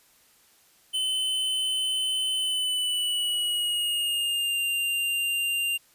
square tone with pitch glide, 3042 to 2790 Hz, F#7 to F7, +47 to -2 cents, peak -25 dBFS, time 0.93-5.78 s, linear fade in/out 20 ms, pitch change -149 cents, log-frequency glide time 2.35-4.59 s, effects white hiss -60 dBFS RMS until 5.94 s + resampled to 32000 Hz

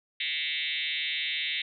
sine tone with frequency modulation, 2900 Hz, F#7, 35 cents flat, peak -28 dBFS, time 0.2-1.62 s, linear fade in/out 5 ms, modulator 154 Hz, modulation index 6.1, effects none

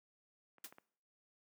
clicks, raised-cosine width 0.5 ms, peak -47 / -50 / -40 / -40 dBFS, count 4, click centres 0.583 / 0.662 / 0.725 / 0.784 s
white noise with exponential decay, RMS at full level -41 dBFS, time 0.64-0.72 s, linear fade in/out 5 ms, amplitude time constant 17 ms
effects noise-tail reverb RT60 0.6 s tail -21 dB re dry + high-pass 200 Hz 12 dB/octave

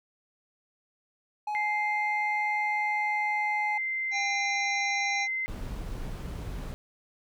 triangle tone, 842 Hz, G#5, 24 cents sharp, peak -27 dBFS, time 1.47-3.78 s, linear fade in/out 5 ms
sine tone with pitch glide, 2093 to 2070 Hz, C7 to C7, 0 to -19 cents, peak -28 dBFS, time 1.55-5.46 s, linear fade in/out 0 ms, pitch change -19 cents, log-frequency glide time 2.59-5.16 s
harmonic tone, 799 Hz, G5, 33 cents sharp, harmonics 1 / 3 / 5 / 7 / 8, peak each -32 / -35 / -38 / -39 / -41 dBFS, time 4.11-5.28 s, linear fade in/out 50 ms
brown noise, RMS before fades -36 dBFS, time 5.48-6.74 s, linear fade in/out 0 ms
effects none

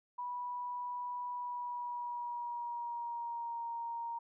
sine tone with pitch glide, 980 to 933 Hz, B5 to A#5, -14 to +1 cents, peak -37 dBFS, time 0.18-4.19 s, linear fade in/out 10 ms, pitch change -85 cents, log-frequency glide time 1.31-3.64 s, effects none

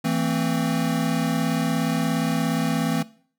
square chord, A minor, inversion second, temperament equal with one note detuned, 164.81 / 224.5 / 261.6 Hz, E3 / A3 / C4, 0 / +35 / 0 cents, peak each -26 dBFS, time 0.04-3.03 s, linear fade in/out 10 ms, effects noise-tail reverb RT60 0.5 s tail -20 dB re dry

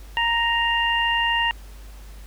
harmonic tone, 932.3 Hz, A#5, in tune, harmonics 1 / 2 / 3, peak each -23 / -23 / -23 dBFS, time 0.17-1.51 s, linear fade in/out 0 ms, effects added 50 Hz sine -38 dBFS peak until 2.26 s + pink hiss -50 dBFS RMS until 2.26 s

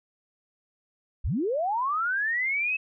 sine linear sweep, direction up, 30.42 to 2613 Hz, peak -24 dBFS, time 1.24-2.77 s, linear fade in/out 10 ms, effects none

